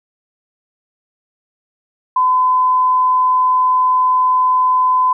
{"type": "tone", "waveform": "sine", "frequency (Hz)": 1015, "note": "B5", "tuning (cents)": 47, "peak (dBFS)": -10, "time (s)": [2.16, 5.13], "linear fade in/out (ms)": 5, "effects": []}